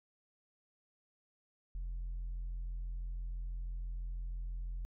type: tone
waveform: sine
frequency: 43.04 Hz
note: F1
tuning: 25 cents flat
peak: -35 dBFS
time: 1.75-4.85 s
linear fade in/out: 0 ms
effects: tanh soft clip ceiling -36 dBFS